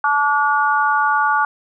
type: harmonic tone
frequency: 288.7 Hz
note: D4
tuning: 30 cents flat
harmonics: 3 / 4 / 5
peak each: -18 / -18 / -18 dBFS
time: 0.04-1.45 s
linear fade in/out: 2 ms
effects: none